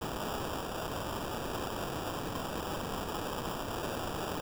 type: noise with sample-and-hold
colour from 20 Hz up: white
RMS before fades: -37 dBFS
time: 0.01-4.41 s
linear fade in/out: 10 ms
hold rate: 2100 Hz
effects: none